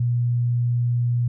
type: tone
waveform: sine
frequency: 120.6 Hz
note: B2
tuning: 41 cents flat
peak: -18 dBFS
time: 0-1.28 s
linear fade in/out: 5 ms
effects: none